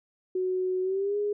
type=tone with pitch glide; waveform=sine; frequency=370 to 412.9 Hz; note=F#4 to G#4; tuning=0 to -10 cents; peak=-25 dBFS; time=0.35-1.33 s; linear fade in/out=5 ms; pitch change=+190 cents; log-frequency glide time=0.82-1.17 s; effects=none